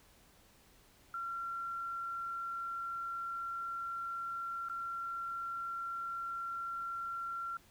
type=tone with dropouts; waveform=sine; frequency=1368 Hz; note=F6; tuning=36 cents flat; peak=-37 dBFS; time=1.14-7.57 s; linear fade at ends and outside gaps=2 ms; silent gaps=4.687-4.697 s; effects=pink hiss -64 dBFS RMS until 7.7 s